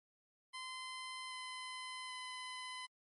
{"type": "tone with pitch steps", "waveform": "15% pulse", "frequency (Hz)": [1031, 1022.7, 1014.5], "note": ["C6", "C6", "B5"], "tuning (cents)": [-26, -40, 46], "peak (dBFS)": -38, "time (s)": [0.53, 2.87], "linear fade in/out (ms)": 20, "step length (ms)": 780, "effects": ["MP3 48 kbps"]}